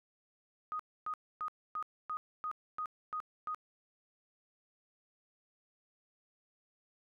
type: tone bursts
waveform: sine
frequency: 1244.5 Hz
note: D#6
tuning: in tune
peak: -35 dBFS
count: 9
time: 0.72-3.546 s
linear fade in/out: 0 ms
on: 74 ms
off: 270 ms
effects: none